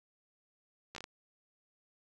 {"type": "slowing click train", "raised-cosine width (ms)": 0.2, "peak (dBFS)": -26, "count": 5, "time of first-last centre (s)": [0.95, 1.041], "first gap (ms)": 13, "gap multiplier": 1.39, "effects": ["11-bit"]}